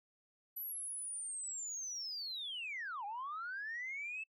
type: linear two-way sweep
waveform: sine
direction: down then up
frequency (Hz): 11980 to 784 to 2647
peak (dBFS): -39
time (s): 0.56-4.24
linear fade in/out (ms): 10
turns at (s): 3.05
effects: noise-tail reverb RT60 0.1 s tail -25 dB re dry + tanh soft clip ceiling -36 dBFS